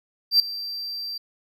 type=tone with ADSR envelope; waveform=triangle; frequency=4699 Hz; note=D8; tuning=in tune; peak=-10 dBFS; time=0.31-1.18 s; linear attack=88 ms; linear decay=3 ms; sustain=-18 dB; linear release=8 ms; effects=none